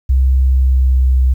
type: tone with pitch glide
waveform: sine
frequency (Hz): 65.41 to 64.21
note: C2 to C2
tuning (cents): 0 to -32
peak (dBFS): -8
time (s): 0.09-1.34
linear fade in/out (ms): 10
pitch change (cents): -32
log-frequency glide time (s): 0.4-1.17
effects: 8-bit